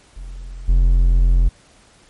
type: tone with level steps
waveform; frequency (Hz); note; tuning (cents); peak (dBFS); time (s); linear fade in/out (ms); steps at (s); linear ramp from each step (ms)
triangle; 43.51; F1; -6; -27 / -8; 0.16-1.49; 10; 0.68; 10
effects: pink hiss -51 dBFS RMS until 2.09 s + MP3 48 kbps